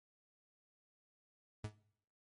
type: tone with exponential decay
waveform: 40% pulse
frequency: 106.1 Hz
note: G#2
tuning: 38 cents sharp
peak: -37 dBFS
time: 1.64-1.76 s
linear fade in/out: 5 ms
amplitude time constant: 25 ms
effects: noise-tail reverb RT60 0.7 s tail -21 dB re dry + MP3 48 kbps